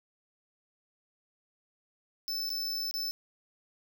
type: tone with dropouts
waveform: square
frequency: 5274 Hz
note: E8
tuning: in tune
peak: -32 dBFS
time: 2.28-3.11 s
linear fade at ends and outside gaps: 0 ms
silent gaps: 2.493-2.502 / 2.911-2.94 s
effects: 11-bit